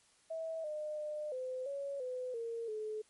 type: tone with pitch steps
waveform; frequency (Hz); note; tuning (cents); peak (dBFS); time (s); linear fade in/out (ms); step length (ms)
sine; 648 / 607 / 603 / 512 / 559 / 505 / 461.5 / 430.4; E5 / D#5 / D5 / C5 / C#5 / B4 / A#4 / A4; -30 / -43 / +46 / -38 / +14 / +39 / -17 / -38; -37; 0.3-3.02; 10; 340
effects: white hiss -68 dBFS RMS until 3.09 s + MP3 48 kbps